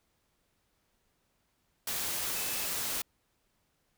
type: tone in noise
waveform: sine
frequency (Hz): 2600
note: E7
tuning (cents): -24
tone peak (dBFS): -45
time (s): 2.35-2.66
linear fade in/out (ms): 5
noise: white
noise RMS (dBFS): -34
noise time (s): 1.87-3.02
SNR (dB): -14
effects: pink hiss -75 dBFS RMS until 3.97 s